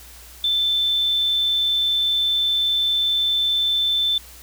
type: tone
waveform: sine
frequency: 3535 Hz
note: A7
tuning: 7 cents sharp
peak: -17 dBFS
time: 0.44-4.18 s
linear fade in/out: 2 ms
effects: added 60 Hz sine -45 dBFS peak until 4.42 s + white hiss -44 dBFS RMS until 4.42 s